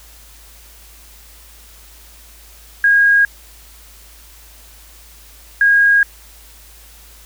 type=tone pair in turn; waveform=sine; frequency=1634 / 1634 Hz; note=G#6 / G#6; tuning=-29 / -29 cents; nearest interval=unison; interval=0 cents; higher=neither; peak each=-8 dBFS; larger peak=neither; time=2.84-3.25 / 5.61-6.03 s; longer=second; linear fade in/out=2 ms; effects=added 54 Hz sine -43 dBFS peak until 7.25 s + white hiss -44 dBFS RMS until 7.25 s